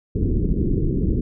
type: low-pass noise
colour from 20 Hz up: pink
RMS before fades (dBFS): -20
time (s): 0.15-1.21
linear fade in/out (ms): 5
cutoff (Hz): 400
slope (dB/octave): 48
effects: none